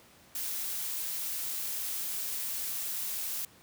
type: noise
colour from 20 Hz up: blue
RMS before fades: -35 dBFS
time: 0.35-3.45 s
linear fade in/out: 2 ms
effects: pink hiss -58 dBFS RMS until 3.62 s + high-pass 80 Hz 12 dB/octave